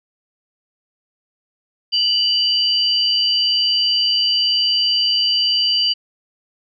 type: tone pair together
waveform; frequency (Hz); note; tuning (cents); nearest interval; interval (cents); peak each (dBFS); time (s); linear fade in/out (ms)
sine; 2960 / 4699; F#7 / D8; 0 / 0; minor sixth; 800; -17; 1.92-5.94; 20
effects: none